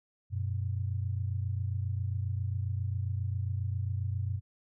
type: tone pair together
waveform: sine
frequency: 93.88 / 121.3 Hz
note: F#2 / B2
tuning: +26 / -31 cents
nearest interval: major third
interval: 443 cents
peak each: -31 / -35 dBFS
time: 0.3-4.41 s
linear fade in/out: 50 ms
effects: none